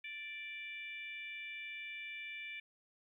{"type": "harmonic tone", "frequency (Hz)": 587.3, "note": "D5", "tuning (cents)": 0, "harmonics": [3, 4, 5, 6], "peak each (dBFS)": [-52, -44, -54, -56], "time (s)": [0.04, 2.6], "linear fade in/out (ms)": 5, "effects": ["13-bit"]}